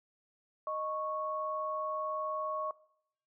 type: tone pair together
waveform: sine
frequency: 620 / 1104.7 Hz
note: D#5 / C#6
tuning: -6 / -6 cents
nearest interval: minor seventh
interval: 1000 cents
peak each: -37 / -35 dBFS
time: 0.67-2.71 s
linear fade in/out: 2 ms
effects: noise-tail reverb RT60 0.7 s tail -21 dB re dry